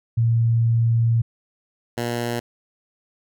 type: tone pair in turn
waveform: sine / 10% pulse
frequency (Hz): 115.5 / 118.88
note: A#2 / A#2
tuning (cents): -16 / +34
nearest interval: unison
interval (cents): 50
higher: second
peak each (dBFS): -15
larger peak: neither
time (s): 0.17-1.22 / 1.97-2.4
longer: first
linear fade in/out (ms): 10
effects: none